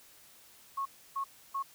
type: tone bursts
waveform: sine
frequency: 1096 Hz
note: C#6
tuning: 20 cents flat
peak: -31 dBFS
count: 3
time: 0.77-1.628 s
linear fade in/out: 10 ms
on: 86 ms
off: 300 ms
effects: white hiss -58 dBFS RMS until 1.74 s